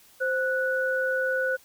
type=tone pair together; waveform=sine; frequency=521.4 / 1477 Hz; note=C5 / F#6; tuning=-6 / -3 cents; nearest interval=octave + tritone; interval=1803 cents; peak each=-26 dBFS; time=0.2-1.57 s; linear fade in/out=20 ms; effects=white hiss -56 dBFS RMS until 1.64 s

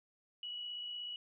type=tone with amplitude modulation; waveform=sine; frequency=2931 Hz; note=F#7; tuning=17 cents flat; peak=-39 dBFS; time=0.43-1.16 s; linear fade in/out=2 ms; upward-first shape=sine; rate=56.5 Hz; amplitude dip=30%; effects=none

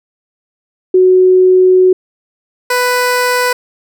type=tone pair in turn; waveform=sine / 15% pulse; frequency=370 / 495.9 Hz; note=F#4 / B4; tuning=0 / +7 cents; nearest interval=perfect fourth; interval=507 cents; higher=second; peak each=-4 dBFS; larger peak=neither; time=0.94-1.93 / 2.7-3.53 s; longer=first; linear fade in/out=5 ms; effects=none

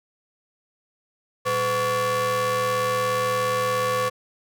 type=ring-modulated tone; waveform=45% pulse; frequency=311.8 Hz; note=D#4; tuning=4 cents sharp; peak=-18 dBFS; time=1.45-4.1 s; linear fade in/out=20 ms; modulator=818 Hz; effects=none

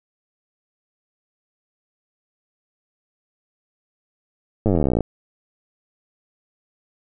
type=slowing click train; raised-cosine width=2 ms; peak=-6 dBFS; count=27; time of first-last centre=4.66-5.007 s; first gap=9 ms; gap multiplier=1.03; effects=none

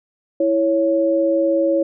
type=tone pair together; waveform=sine; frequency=329.6 / 554.4 Hz; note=E4 / C#5; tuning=0 / 0 cents; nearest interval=major sixth; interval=900 cents; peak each=-18 / -16 dBFS; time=0.4-1.83 s; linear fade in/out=5 ms; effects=none

